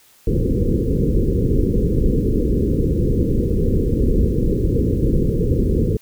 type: low-pass noise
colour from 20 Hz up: pink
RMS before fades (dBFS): -17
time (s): 0.27-5.97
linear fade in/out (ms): 5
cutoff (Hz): 500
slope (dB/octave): 96
effects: white hiss -52 dBFS RMS until 6.01 s